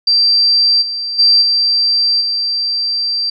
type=tone with level steps; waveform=sine; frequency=4699 Hz; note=D8; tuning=in tune; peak=-8 / -18 / -6 / -10 / -14 dBFS; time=0.07-3.3 s; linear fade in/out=5 ms; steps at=0.81 / 1.18 / 1.41 / 2.2 s; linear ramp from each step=20 ms; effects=none